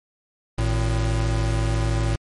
square tone pair together, 52.89 / 112.2 Hz, G#1 / A2, +32 / +34 cents, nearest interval octave + minor second, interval 1302 cents, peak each -23 dBFS, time 0.58-2.16 s, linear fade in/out 5 ms, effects MP3 48 kbps

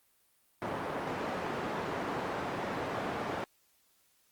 white band-pass noise, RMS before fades -36 dBFS, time 0.62-3.44 s, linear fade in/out 0 ms, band 120 to 1000 Hz, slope 12 dB/octave, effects white hiss -70 dBFS RMS until 4.31 s + Opus 32 kbps

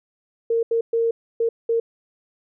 sine tone bursts at uneven times, 460 Hz, A#4, 23 cents flat, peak -17 dBFS, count 5, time 0.5-0.63 / 0.71-0.81 / 0.93-1.11 / 1.4-1.49 / 1.69-1.8 s, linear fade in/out 5 ms, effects none

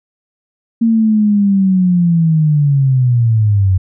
sine linear sweep, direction down, 230.7 to 91.3 Hz, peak -8 dBFS, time 0.81-3.78 s, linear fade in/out 10 ms, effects none

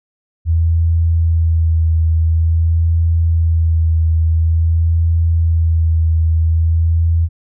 sine tone with vibrato, 81.9 Hz, E2, 11 cents flat, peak -10 dBFS, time 0.45-7.29 s, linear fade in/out 50 ms, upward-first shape sine, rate 0.48 Hz, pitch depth 21 cents each way, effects none

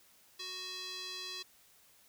square tone with band-pass filter, 370 Hz, F#4, in tune, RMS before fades -43 dBFS, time 0.39-1.43 s, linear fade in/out 10 ms, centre 4300 Hz, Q 3, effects white hiss -64 dBFS RMS until 2.08 s

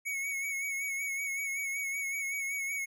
square tone with vibrato, 2217 Hz, C#7, in tune, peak -33 dBFS, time 0.05-2.86 s, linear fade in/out 20 ms, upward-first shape sine, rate 5.3 Hz, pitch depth 39 cents each way, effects none

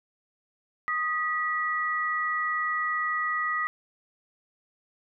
sine tone pair together, 1244.5 / 1942.4 Hz, D#6 / B6, 0 / -29 cents, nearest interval minor sixth, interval 771 cents, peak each -28 dBFS, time 0.88-3.67 s, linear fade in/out 0 ms, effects none

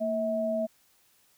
sine tone pair together, 228.4 / 646 Hz, A#3 / E5, -35 / -35 cents, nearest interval octave + tritone, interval 1800 cents, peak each -32 / -27 dBFS, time 0-0.67 s, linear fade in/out 20 ms, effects white hiss -65 dBFS RMS until 1.37 s

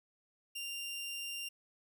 sawtooth tone, 2786 Hz, F7, 5 cents flat, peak -36 dBFS, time 0.55-1.49 s, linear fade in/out 10 ms, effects none

